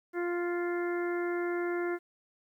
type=harmonic tone; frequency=349.2 Hz; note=F4; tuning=in tune; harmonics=1 / 2 / 3 / 4 / 5 / 6; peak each=-30 / -41 / -45 / -41 / -43 / -45 dBFS; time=0.13-1.99 s; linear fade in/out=50 ms; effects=11-bit